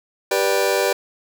sawtooth chord, G major, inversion none, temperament just, 392 / 490 / 588 Hz, G4 / B4 / D5, 0 / -14 / +2 cents, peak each -17 dBFS, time 0.31-0.93 s, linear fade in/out 5 ms, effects none

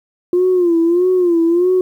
sine tone with vibrato, 350 Hz, F4, 4 cents sharp, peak -9 dBFS, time 0.33-1.81 s, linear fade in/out 2 ms, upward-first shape sine, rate 1.6 Hz, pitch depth 97 cents each way, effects tanh soft clip ceiling -6 dBFS + 8-bit

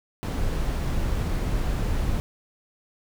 brown noise, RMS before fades -25 dBFS, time 0.23-2.2 s, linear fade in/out 0 ms, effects none

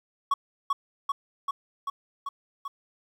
triangle tone with echo, 1115 Hz, C#6, 10 cents sharp, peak -18 dBFS, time 0.31-0.34 s, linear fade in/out 5 ms, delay 390 ms, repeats 6, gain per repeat -2 dB, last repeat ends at 2.68 s, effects 10-bit

